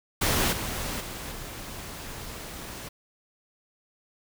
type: noise with level steps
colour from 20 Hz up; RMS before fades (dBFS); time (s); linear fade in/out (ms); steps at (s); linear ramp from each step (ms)
pink; -24 / -32 / -37 / -39; 0.21-2.89; 10; 0.52 / 1 / 1.31; 10
effects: none